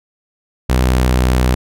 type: tone with pitch glide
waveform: sawtooth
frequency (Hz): 63.2 to 62.76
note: B1 to B1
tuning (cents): +41 to +28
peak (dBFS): -7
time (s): 0.69-1.55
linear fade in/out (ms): 10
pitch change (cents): -13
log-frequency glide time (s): 0.84-1.04
effects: none